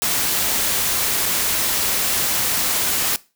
white noise with dropouts, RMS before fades -20 dBFS, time 0.02-3.16 s, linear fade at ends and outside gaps 0 ms, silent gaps 1.257-1.261 s, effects noise-tail reverb RT60 0.3 s tail -20 dB re dry

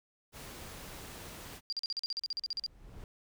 pink noise, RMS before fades -47 dBFS, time 0.32-1.61 s, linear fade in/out 50 ms
sine tone bursts, 4776 Hz, D8, 28 cents sharp, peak -32 dBFS, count 15, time 1.7-2.663 s, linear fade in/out 0 ms, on 25 ms, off 42 ms
brown noise with exponential growth, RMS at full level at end -44 dBFS, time 2.21-3.04 s, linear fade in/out 1 ms, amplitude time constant 180 ms
effects none

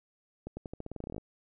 accelerating click train, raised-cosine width 2 ms, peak -26 dBFS, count 16, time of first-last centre 0.47-1.181 s, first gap 100 ms, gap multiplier 0.88, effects none

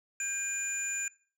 sine tone cluster, 1597 / 2442 / 7040 Hz, G6 / D#7 / A8, +32 / -33 / 0 cents, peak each -38 / -35 / -32 dBFS, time 0.2-1.08 s, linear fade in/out 2 ms, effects noise-tail reverb RT60 0.4 s tail -20 dB re dry + tanh soft clip ceiling -26 dBFS

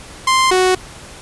sawtooth tone pair in turn, 1046.5 / 370 Hz, C6 / F#4, 0 / 0 cents, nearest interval octave + tritone, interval 1800 cents, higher first, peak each -7 dBFS, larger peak neither, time 0.27-0.51 / 0.51-0.75 s, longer neither, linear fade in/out 5 ms, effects pink hiss -36 dBFS RMS until 1.21 s + resampled to 24000 Hz

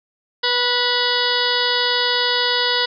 harmonic tone with a mistuned harmonic, 489.7 Hz, B4, 15 cents flat, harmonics 1 / 2 / 3 / 4 / 6 / 7 / 8 / 9 / 10, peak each -25 / -25 / -25 / -25 / -25 / -25 / -25 / -25 / -25 dBFS, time 0.43-2.86 s, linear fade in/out 10 ms, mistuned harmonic 8, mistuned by -42 cents, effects none

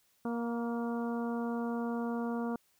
harmonic tone with a mistuned harmonic, 235 Hz, A#3, 14 cents sharp, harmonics 1 / 2 / 3 / 4 / 5 / 6, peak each -33 / -39 / -43 / -45 / -47 / -49 dBFS, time 0.25-2.56 s, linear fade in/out 2 ms, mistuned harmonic 5, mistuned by -23 cents, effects white hiss -71 dBFS RMS until 2.79 s

